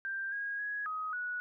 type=tone with pitch steps; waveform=sine; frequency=1580 / 1638 / 1667 / 1260 / 1467 Hz; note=G6 / G#6 / G#6 / D#6 / F#6; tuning=+13 / -24 / +6 / +21 / -15 cents; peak=-34 dBFS; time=0.05-1.4 s; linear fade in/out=0 ms; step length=270 ms; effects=none